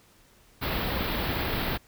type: band-stop noise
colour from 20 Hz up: pink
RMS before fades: -29 dBFS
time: 0.61-1.78 s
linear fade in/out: 20 ms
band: 4500 to 13000 Hz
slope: 48 dB/octave
effects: pink hiss -59 dBFS RMS until 1.87 s